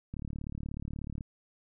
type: click train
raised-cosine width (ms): 5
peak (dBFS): -26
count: 40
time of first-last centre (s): 0.14-1.208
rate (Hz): 36.5
effects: none